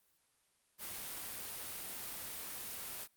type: noise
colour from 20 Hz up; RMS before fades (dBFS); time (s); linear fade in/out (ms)
white; -44; 0.78-3.08; 50
effects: white hiss -74 dBFS RMS until 3.16 s + Opus 32 kbps